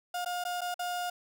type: tone with dropouts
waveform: 35% pulse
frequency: 712 Hz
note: F5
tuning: 33 cents sharp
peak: -30 dBFS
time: 0.14-1.1 s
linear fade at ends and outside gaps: 5 ms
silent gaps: 0.248-0.259 / 0.44-0.45 / 0.609-0.615 / 0.743-0.792 s
effects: none